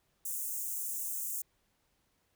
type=high-pass noise; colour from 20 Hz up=white; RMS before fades=-37 dBFS; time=0.25-1.42 s; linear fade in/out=5 ms; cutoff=6600 Hz; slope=48 dB/octave; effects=pink hiss -75 dBFS RMS until 2.35 s